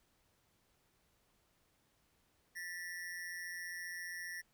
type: ring-modulated tone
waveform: square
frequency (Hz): 1860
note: A#6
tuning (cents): -4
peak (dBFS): -40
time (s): 2.55-4.42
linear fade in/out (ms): 20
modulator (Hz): 87.4
effects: pink hiss -75 dBFS RMS until 4.53 s